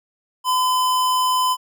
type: tone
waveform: square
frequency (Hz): 1015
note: B5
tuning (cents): +47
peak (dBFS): -17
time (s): 0.44-1.57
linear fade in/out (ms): 50
effects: none